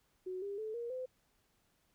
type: tone with pitch steps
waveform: sine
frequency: 370 / 401.2 / 435 / 471.6 / 511.3 Hz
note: F#4 / G4 / A4 / A#4 / C5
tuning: 0 / +40 / -20 / +20 / -40 cents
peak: -38 dBFS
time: 0.26-1.06 s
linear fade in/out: 10 ms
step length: 160 ms
effects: pink hiss -75 dBFS RMS until 1.94 s

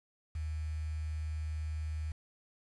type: tone with quantisation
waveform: sine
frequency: 77.78 Hz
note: D#2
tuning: in tune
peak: -34 dBFS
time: 0.35-2.12 s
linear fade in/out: 5 ms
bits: 9
effects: resampled to 24000 Hz

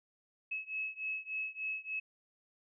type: beating tone pair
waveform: sine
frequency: 2579 / 2582.4 Hz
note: E7 / E7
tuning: -39 / -36 cents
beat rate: 3.4 Hz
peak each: -39 / -40 dBFS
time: 0.51-2 s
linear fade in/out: 10 ms
effects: none

